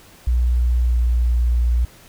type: tone with pitch glide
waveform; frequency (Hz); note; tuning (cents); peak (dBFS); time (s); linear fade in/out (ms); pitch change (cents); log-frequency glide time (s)
sine; 60.6 to 59.7; B1 to A#1; -32 to +42; -14; 0.27-1.85; 5; -26; 0.86-0.98
effects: pink hiss -47 dBFS RMS until 2.08 s